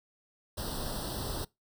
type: noise with comb filter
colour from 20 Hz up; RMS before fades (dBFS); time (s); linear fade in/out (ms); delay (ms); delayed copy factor
pink; -36; 0.57-1.45; 10; 0.22; +1
effects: noise-tail reverb RT60 0.2 s tail -23 dB re dry